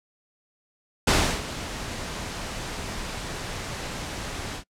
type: noise with ADSR envelope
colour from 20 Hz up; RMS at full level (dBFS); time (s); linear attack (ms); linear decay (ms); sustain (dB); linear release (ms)
pink; -18; 1.07-4.64; 7; 330; -15; 86
effects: noise-tail reverb RT60 0.1 s tail -24 dB re dry + low-pass 8000 Hz 12 dB/octave